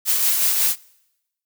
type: noise with tremolo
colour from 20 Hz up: blue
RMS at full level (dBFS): -17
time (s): 0.05-0.76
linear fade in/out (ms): 50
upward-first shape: triangle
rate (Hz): 5.5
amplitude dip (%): 40
effects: noise-tail reverb RT60 0.9 s tail -24 dB re dry